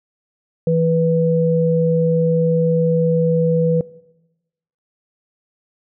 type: tone pair together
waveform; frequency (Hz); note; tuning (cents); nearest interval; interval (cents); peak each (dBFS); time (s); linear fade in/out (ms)
sine; 164.3 / 492.3; E3 / B4; -5 / -6; octave + perfect fifth; 1899; -16 / -16; 0.67-3.81; 2
effects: noise-tail reverb RT60 1.0 s tail -21 dB re dry